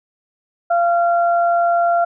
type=tone pair together; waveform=sine; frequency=689 / 1378 Hz; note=F5 / F6; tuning=-24 / -24 cents; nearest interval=octave; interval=1200 cents; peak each=-13 / -22 dBFS; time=0.7-2.05 s; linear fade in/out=10 ms; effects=none